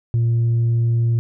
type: tone with tanh clipping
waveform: sine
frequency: 116.54 Hz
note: A#2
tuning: in tune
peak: -15 dBFS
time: 0.14-1.19 s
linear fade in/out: 0 ms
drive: 1 dB
effects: none